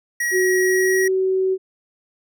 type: tone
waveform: square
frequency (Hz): 1907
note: A#6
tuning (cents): +39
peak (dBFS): -20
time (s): 0.2-1.08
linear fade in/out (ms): 5
type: tone with pitch glide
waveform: sine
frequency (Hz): 370 to 377.8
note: F#4 to F#4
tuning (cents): 0 to +36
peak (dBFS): -16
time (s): 0.31-1.58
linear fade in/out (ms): 50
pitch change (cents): +36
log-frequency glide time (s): 0.6-1.02
effects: none